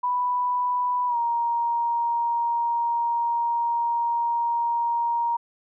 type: tone with pitch glide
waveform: sine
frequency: 987.8 to 938.8 Hz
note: B5 to A#5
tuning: 0 to +12 cents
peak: -21 dBFS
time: 0.03-5.37 s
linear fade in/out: 10 ms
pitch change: -88 cents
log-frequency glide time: 1.07-1.17 s
effects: none